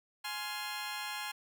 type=chord; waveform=15% pulse; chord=F minor; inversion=first; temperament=just; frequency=838.1 / 1047.7 / 1396.9 Hz; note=Ab5 / C6 / F6; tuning=+16 / +2 / 0 cents; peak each=-34 / -36 / -38 dBFS; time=0.24-1.32 s; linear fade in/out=10 ms; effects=none